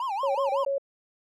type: tone with vibrato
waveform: triangle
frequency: 914 Hz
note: A#5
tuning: 34 cents flat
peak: -25 dBFS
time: 0-0.65 s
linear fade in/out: 2 ms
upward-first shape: sine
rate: 5.4 Hz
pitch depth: 290 cents each way
type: tone bursts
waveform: sine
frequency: 553 Hz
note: C#5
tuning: 4 cents flat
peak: -24 dBFS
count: 4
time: 0.23-0.782 s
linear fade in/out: 5 ms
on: 120 ms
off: 24 ms
effects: none